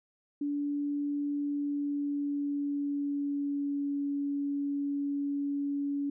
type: tone with pitch glide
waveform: sine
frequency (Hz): 288.3 to 283.5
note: D4 to C#4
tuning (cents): -32 to +39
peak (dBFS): -29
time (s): 0.41-6.1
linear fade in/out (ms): 5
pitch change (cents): -29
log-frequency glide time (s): 1.34-3.96
effects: none